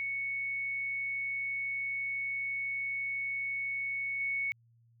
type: tone with level steps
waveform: sine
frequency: 2217 Hz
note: C#7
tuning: in tune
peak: -32 / -30 dBFS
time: 0-4.52 s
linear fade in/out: 0 ms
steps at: 4.2 s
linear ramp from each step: 5 ms
effects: added 116 Hz sine -62 dBFS peak until 5 s